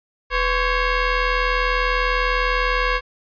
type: ring-modulated tone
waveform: 15% pulse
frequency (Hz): 540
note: C#5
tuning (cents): -45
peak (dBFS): -8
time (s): 0.3-3.01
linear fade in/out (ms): 50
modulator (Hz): 580
effects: resampled to 11025 Hz